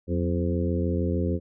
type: harmonic tone with a mistuned harmonic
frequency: 86.5 Hz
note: F2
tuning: 16 cents flat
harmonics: 1 / 2 / 3 / 4 / 5 / 6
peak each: -26 / -29 / -31 / -32 / -33 / -34 dBFS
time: 0.07-1.4 s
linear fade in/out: 50 ms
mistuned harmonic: 2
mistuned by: +75 cents
effects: none